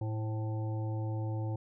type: harmonic tone with a mistuned harmonic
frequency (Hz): 110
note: A2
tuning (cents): 0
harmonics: 1 / 3 / 5 / 7 / 8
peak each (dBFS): -32 / -42 / -46 / -49 / -50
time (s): 0.01-1.56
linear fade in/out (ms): 5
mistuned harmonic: 5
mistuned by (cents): -52
effects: none